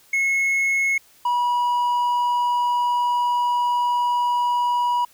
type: tone pair in turn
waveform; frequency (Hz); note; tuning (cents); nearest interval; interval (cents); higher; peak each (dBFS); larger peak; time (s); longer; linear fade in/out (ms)
triangle; 2179 / 970.6; C#7 / B5; -30 / -30; octave + major second; 1400; first; -16; neither; 0.13-0.98 / 1.25-5.05; second; 5
effects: white hiss -54 dBFS RMS until 5.13 s